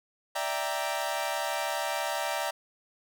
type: chord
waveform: sawtooth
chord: E half-diminished seventh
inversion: third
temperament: equal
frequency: 587.3 / 659.3 / 784 / 932.3 Hz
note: D5 / E5 / G5 / Bb5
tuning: 0 / 0 / 0 / 0 cents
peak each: -31 dBFS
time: 0.35-2.51 s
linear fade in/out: 10 ms
effects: none